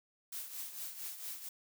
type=noise with tremolo; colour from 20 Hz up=blue; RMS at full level=-41 dBFS; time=0.32-1.49 s; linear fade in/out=5 ms; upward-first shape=triangle; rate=4.4 Hz; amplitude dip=70%; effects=none